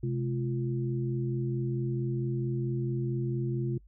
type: tone cluster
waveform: sine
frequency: 130.7 / 215.2 / 346.6 Hz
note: C3 / A3 / F4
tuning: -1 / -38 / -13 cents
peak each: -29 / -38 / -35 dBFS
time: 0.03-3.78 s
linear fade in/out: 5 ms
effects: noise-tail reverb RT60 0.1 s tail -25 dB re dry + added 50 Hz sine -53 dBFS peak until 3.87 s